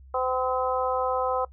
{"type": "harmonic tone", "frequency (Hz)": 256.3, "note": "C4", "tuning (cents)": -36, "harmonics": [2, 3, 4, 5], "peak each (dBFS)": [-27, -29, -30, -31], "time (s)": [0.14, 1.45], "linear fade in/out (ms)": 5, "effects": ["noise-tail reverb RT60 0.1 s tail -21 dB re dry", "added 66 Hz sine -46 dBFS peak until 1.52 s"]}